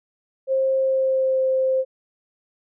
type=tone with pitch glide; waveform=sine; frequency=531 to 524 Hz; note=C5 to C5; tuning=+25 to +2 cents; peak=-17 dBFS; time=0.47-1.85 s; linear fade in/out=50 ms; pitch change=-23 cents; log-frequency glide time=0.78-1.41 s; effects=none